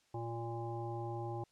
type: harmonic tone with a mistuned harmonic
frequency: 116.54 Hz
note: A#2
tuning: in tune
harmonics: 1 / 3 / 5 / 7 / 9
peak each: -41 / -43 / -50 / -44 / -54 dBFS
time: 0.14-1.44 s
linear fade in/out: 5 ms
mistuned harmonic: 9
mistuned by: -21 cents
effects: white hiss -72 dBFS RMS until 1.51 s + low-pass 7000 Hz 12 dB/octave